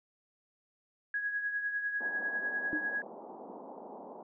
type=tone with tremolo; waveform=sine; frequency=1661.2 Hz; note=G#6; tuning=in tune; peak=-29 dBFS; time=1.14-3.02 s; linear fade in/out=2 ms; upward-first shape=triangle; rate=10 Hz; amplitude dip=60%
type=band-pass noise; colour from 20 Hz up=white; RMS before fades=-47 dBFS; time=2-4.23 s; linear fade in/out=5 ms; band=200 to 920 Hz; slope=48 dB/octave
type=tone with exponential decay; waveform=sine; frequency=306 Hz; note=D#4; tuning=29 cents flat; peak=-29 dBFS; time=2.73-2.91 s; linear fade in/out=0 ms; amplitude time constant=37 ms
effects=none